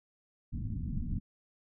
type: low-pass noise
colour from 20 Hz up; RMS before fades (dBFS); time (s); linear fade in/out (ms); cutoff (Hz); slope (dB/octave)
pink; -35; 0.52-1.2; 20; 250; 48
effects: none